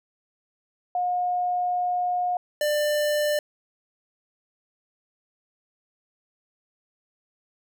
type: tone pair in turn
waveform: sine / square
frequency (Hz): 718 / 595.1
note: F5 / D5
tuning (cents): +48 / +23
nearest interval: minor third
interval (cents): 325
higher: first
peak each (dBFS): -22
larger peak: neither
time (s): 0.95-2.37 / 2.61-3.39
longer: first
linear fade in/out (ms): 2
effects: none